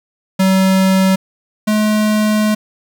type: tone pair in turn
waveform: square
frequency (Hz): 190 / 213.3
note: F#3 / G#3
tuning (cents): +46 / +46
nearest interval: major second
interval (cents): 200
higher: second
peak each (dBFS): -10 / -12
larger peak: first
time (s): 0.39-1.16 / 1.67-2.55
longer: second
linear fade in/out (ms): 10
effects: 8-bit